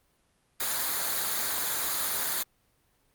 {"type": "noise with comb filter", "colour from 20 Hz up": "white", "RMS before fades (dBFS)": -29, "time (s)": [0.6, 2.43], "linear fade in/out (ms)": 5, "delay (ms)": 0.36, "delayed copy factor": -0.55, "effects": ["pink hiss -69 dBFS RMS until 3.14 s", "Opus 32 kbps"]}